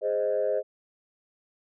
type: chord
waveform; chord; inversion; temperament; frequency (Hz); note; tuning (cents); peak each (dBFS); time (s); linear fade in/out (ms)
sine; Ab major; none; equal; 415.3 / 523.3 / 622.3; Ab4 / C5 / Eb5; 0 / 0 / 0; -29 / -26 / -27; 0.01-0.63; 50
effects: tanh soft clip ceiling -17 dBFS